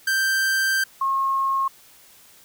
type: tone pair in turn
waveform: 45% pulse / sine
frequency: 1568 / 1080.9 Hz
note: G6 / C#6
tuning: 0 / -44 cents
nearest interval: tritone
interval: 644 cents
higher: first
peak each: -19 dBFS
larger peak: neither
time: 0.07-0.84 / 1.01-1.68 s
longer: first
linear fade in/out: 5 ms
effects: white hiss -51 dBFS RMS until 2.44 s